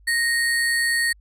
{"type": "tone with sample-and-hold", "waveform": "sine", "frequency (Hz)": 1864.7, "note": "A#6", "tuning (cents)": 0, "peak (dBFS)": -18, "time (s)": [0.07, 1.13], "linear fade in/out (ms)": 10, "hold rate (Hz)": 6300, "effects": ["added 50 Hz sine -49 dBFS peak until 1.2 s", "resampled to 32000 Hz"]}